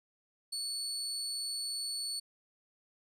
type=tone; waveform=30% pulse; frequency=4437 Hz; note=C#8; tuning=1 cent sharp; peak=-32 dBFS; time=0.52-2.2 s; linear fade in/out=10 ms; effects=resampled to 32000 Hz